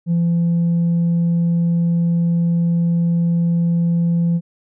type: tone with tanh clipping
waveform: triangle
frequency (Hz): 170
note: F3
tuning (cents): -46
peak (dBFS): -14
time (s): 0.06-4.41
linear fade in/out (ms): 50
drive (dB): 6
effects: none